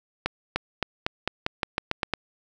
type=accelerating click train; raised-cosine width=0.3 ms; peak=-8 dBFS; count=11; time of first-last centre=0.26-2.137 s; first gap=300 ms; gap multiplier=0.89; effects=none